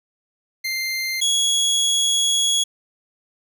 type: tone pair in turn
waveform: 25% pulse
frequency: 2093 / 3339 Hz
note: C7 / G#7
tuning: 0 / +9 cents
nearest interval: minor sixth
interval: 809 cents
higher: second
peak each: -19 / -13 dBFS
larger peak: second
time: 0.64-1.21 / 1.21-2.64 s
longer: second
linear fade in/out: 10 ms
effects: none